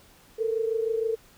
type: tone pair together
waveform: sine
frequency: 443.6 / 470 Hz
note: A4 / A#4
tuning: +14 / +14 cents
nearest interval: minor second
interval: 100 cents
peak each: -25 / -30 dBFS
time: 0.38-1.16 s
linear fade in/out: 20 ms
effects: pink hiss -56 dBFS RMS until 1.37 s